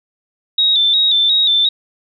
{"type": "tone with vibrato", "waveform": "sine", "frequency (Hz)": 3665, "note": "A#7", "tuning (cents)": -30, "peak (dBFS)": -10, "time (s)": [0.58, 1.69], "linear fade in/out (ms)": 5, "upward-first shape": "square", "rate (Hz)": 2.8, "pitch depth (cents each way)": 57, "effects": []}